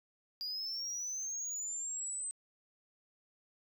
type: linear sweep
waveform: sine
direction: up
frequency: 4809 to 8230 Hz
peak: -34 dBFS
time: 0.41-2.31 s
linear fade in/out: 0 ms
effects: tanh soft clip ceiling -36 dBFS